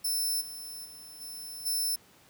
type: tone with level steps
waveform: 10% pulse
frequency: 5300 Hz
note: E8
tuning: 9 cents sharp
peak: -22 / -34 / -40 / -34 / -22 dBFS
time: 0.04-1.96 s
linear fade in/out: 10 ms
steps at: 0.4 / 0.84 / 1.2 / 1.65 s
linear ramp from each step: 20 ms
effects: pink hiss -59 dBFS RMS until 2.29 s + high-pass 100 Hz 12 dB/octave